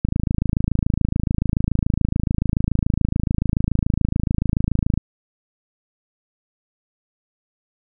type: click train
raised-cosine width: 5 ms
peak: -6 dBFS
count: 134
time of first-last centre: 0.05-4.976 s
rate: 27 Hz
effects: none